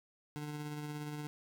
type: tone with tremolo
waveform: 25% pulse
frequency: 149 Hz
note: D3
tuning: 25 cents sharp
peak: -35 dBFS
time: 0.36-1.27 s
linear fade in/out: 0 ms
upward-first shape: sine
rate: 17 Hz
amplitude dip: 30%
effects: none